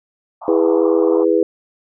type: band-pass noise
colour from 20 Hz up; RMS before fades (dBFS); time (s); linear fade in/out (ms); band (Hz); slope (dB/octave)
pink; -29; 0.41-1.25; 20; 620 to 1200; 96
type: chord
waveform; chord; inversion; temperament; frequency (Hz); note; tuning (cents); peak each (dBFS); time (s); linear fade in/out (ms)
sine; E major; none; just; 329.6 / 412 / 494.4; E4 / G#4 / B4; 0 / -14 / +2; -16; 0.48-1.43; 2
effects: none